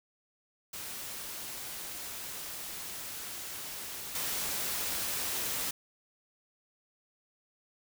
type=noise with level steps; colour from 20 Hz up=white; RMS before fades=-41 / -34 dBFS; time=0.73-5.71 s; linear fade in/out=5 ms; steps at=4.15 s; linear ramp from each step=2 ms; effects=none